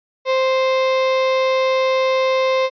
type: tone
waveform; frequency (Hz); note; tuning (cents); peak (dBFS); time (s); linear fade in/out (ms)
35% pulse; 523.3; C5; 0; -13; 0.25-2.7; 50
effects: resampled to 11025 Hz